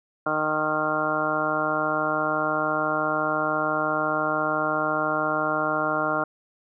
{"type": "harmonic tone", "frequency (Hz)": 154.1, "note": "D#3", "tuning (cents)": -16, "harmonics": [1, 2, 3, 4, 5, 6, 7, 8, 9], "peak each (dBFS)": [-38, -31, -34, -28, -31, -37, -30, -32, -27], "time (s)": [0.26, 6.24], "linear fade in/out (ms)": 5, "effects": []}